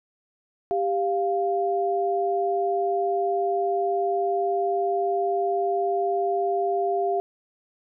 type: tone pair together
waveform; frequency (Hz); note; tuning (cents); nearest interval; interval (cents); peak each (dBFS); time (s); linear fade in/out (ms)
sine; 394.9 / 698.5; G4 / F5; +13 / 0; minor seventh; 987; -24; 0.71-7.2; 0
effects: none